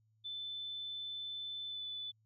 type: tone with pitch glide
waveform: sine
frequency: 3520 to 3488 Hz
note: A7 to A7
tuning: 0 to -16 cents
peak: -40 dBFS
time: 0.24-2.12 s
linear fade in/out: 20 ms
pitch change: -16 cents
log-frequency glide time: 1.68-1.84 s
effects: added 109 Hz sine -70 dBFS peak until 2.25 s